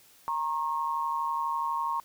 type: tone pair together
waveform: sine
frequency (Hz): 932.3 / 1084.4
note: A#5 / C#6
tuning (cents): 0 / -38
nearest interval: minor third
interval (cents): 262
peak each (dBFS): -30 / -30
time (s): 0.28-2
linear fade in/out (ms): 0
effects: white hiss -58 dBFS RMS until 2.04 s